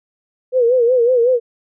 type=tone with vibrato; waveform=sine; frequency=488.2 Hz; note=B4; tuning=20 cents flat; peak=-10 dBFS; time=0.52-1.4 s; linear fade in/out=50 ms; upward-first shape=sine; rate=5.4 Hz; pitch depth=100 cents each way; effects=none